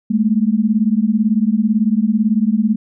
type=beating tone pair; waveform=sine; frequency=207 / 225 Hz; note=G#3 / A3; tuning=-5 / +39 cents; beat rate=18 Hz; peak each=-15 dBFS; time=0.1-2.76 s; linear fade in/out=10 ms; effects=none